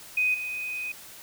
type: tone with level steps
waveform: sine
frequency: 2501 Hz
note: D#7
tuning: 8 cents sharp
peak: -21 / -30 dBFS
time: 0.17-0.92 s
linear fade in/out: 5 ms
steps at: 0.34 s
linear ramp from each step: 5 ms
effects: white hiss -46 dBFS RMS until 1.22 s